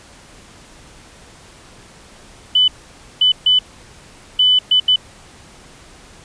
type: tone bursts at uneven times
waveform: sine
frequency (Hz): 3000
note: F#7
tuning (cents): +23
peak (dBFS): -9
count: 6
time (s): 2.55-2.68 / 3.21-3.32 / 3.46-3.59 / 4.39-4.59 / 4.71-4.8 / 4.88-4.96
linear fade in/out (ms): 5
effects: pink hiss -43 dBFS RMS until 6.24 s + resampled to 22050 Hz